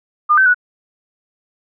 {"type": "tone with pitch steps", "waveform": "sine", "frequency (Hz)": [1210, 1539, 1471], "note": ["D#6", "G6", "F#6"], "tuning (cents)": [-49, -32, -11], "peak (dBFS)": -8, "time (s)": [0.29, 0.545], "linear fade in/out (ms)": 20, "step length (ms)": 85, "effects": []}